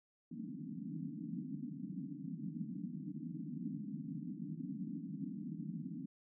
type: band-pass noise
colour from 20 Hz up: pink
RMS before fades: -44 dBFS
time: 0.31-6.06 s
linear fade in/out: 5 ms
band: 150 to 300 Hz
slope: 96 dB/octave
effects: none